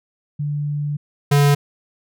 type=tone pair in turn; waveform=sine / square; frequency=146.6 / 143.42 Hz; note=D3 / D3; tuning=-3 / -41 cents; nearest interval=unison; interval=38 cents; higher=first; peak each=-20 / -12 dBFS; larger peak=second; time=0.39-0.97 / 1.31-1.55 s; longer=first; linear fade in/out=10 ms; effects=none